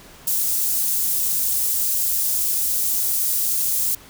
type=high-pass noise; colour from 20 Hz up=white; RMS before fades=-21 dBFS; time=0.27-3.95 s; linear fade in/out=5 ms; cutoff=8000 Hz; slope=12 dB/octave; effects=pink hiss -45 dBFS RMS until 4.09 s